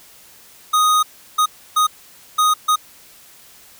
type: tone bursts at uneven times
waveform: square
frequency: 1244.5 Hz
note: D#6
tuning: in tune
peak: -13 dBFS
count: 5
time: 0.73-1.03 / 1.38-1.46 / 1.76-1.87 / 2.38-2.54 / 2.68-2.76 s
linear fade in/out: 10 ms
effects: white hiss -46 dBFS RMS until 3.79 s